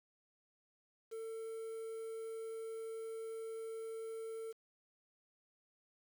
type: tone with quantisation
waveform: triangle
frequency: 448.1 Hz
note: A4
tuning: 32 cents sharp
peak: -40 dBFS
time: 1.11-4.53 s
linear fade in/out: 20 ms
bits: 10
effects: none